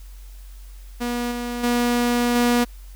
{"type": "tone with level steps", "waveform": "sawtooth", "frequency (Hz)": 241.2, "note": "B3", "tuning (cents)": -41, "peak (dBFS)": [-19, -22, -14, -12], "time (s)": [1, 2.65], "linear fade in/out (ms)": 20, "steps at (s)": [1.31, 1.63, 2.35], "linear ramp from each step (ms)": 10, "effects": ["added 46 Hz sine -37 dBFS peak until 2.95 s", "white hiss -53 dBFS RMS until 2.95 s"]}